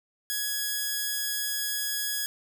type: tone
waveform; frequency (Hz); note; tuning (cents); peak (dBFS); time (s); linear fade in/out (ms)
5% pulse; 1671; G#6; +10; -17; 0.3-2.26; 0
effects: none